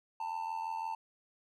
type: tone with amplitude modulation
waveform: triangle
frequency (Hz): 893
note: A5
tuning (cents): +25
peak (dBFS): -30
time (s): 0.2-0.95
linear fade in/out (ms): 5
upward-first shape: sine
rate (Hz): 85.9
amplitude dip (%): 70
effects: none